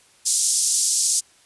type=band-pass noise; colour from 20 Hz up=white; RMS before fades=-20 dBFS; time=0.25-1.21 s; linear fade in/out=20 ms; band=5400 to 9600 Hz; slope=24 dB/octave; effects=white hiss -55 dBFS RMS until 1.45 s + resampled to 24000 Hz